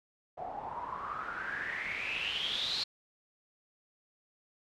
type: noise with low-pass filter sweep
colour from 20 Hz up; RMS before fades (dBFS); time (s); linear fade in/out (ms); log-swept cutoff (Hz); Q
white; -37; 0.37-2.84; 10; 700 to 4300; 9.6
effects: none